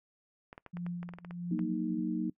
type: clicks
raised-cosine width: 0.5 ms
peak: -31 dBFS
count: 12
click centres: 0.529 / 0.579 / 0.663 / 0.77 / 0.865 / 1.03 / 1.09 / 1.137 / 1.186 / 1.248 / 1.309 / 1.592 s
type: tone with tremolo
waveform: sine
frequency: 174.61 Hz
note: F3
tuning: in tune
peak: -33 dBFS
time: 0.73-2 s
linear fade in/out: 10 ms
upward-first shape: triangle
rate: 1.6 Hz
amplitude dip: 95%
type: chord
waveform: sine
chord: D# minor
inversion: first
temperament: equal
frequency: 185 / 233.1 / 311.1 Hz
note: F#3 / A#3 / D#4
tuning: 0 / 0 / 0 cents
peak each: -35 / -35 / -34 dBFS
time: 1.51-2.3 s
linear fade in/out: 5 ms
effects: noise-tail reverb RT60 0.1 s tail -23 dB re dry